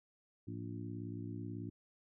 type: harmonic tone with a mistuned harmonic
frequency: 58.27 Hz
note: A#1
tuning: in tune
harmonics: 2 / 3 / 4 / 5 / 6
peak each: -44 / -49 / -49 / -47 / -52 dBFS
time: 0.47-1.7 s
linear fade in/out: 10 ms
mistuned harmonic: 2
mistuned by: -140 cents
effects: none